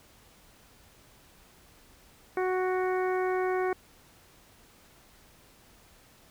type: harmonic tone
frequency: 370 Hz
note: F#4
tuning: in tune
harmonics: 1 / 2 / 3 / 4 / 5 / 6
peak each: -27 / -33 / -37 / -39 / -41 / -43 dBFS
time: 2.37-3.73 s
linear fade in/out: 2 ms
effects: pink hiss -58 dBFS RMS until 6.3 s